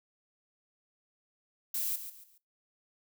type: noise with echo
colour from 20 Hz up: violet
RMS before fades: -33 dBFS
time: 1.74-1.96 s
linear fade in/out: 5 ms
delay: 140 ms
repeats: 3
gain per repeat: -10 dB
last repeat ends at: 2.38 s
effects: noise-tail reverb RT60 0.2 s tail -19 dB re dry